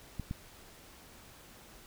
clicks, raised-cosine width 5 ms, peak -24 / -23 dBFS, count 2, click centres 0.197 / 0.311 s, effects pink hiss -55 dBFS RMS until 1.86 s

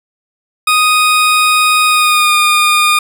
20% pulse tone with pitch glide, 1244.5 to 1218.2 Hz, D#6 to D#6, 0 to -37 cents, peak -3 dBFS, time 0.67-2.99 s, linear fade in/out 5 ms, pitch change -37 cents, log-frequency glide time 1.87-2.33 s, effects none

